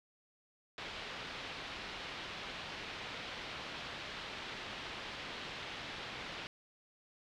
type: low-pass noise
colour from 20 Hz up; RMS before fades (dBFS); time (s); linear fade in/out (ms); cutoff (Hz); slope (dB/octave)
white; -45; 0.78-6.47; 0; 3800; 24
effects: none